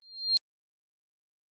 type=tone with exponential growth; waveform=sine; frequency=4198 Hz; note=C8; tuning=5 cents sharp; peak=-18 dBFS; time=0.02-0.37 s; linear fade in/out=0 ms; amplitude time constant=76 ms; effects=Opus 32 kbps